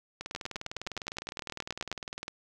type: two click trains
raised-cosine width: 0.2 ms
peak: -17 / -20 dBFS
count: 16 / 42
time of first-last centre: 0.35-1.916 / 0.21-2.281 s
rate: 9.58 / 19.8 Hz
effects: none